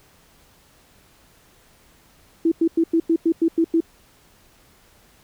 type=tone bursts; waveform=sine; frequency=329.6 Hz; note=E4; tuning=in tune; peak=-14 dBFS; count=9; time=2.45-3.805 s; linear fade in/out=5 ms; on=67 ms; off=94 ms; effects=pink hiss -55 dBFS RMS until 5.23 s